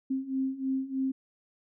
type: beating tone pair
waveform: sine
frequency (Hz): 263.5 / 266.7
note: C4 / C4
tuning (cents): +12 / +33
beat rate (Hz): 3.2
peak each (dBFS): -33 / -30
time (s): 0.1-1.12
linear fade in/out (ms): 10
effects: none